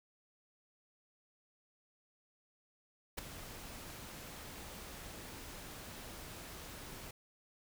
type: noise with ADSR envelope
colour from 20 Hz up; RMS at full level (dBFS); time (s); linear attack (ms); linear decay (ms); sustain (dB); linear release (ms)
pink; -37; 3.17-7.11; 17; 6; -12; 4
effects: none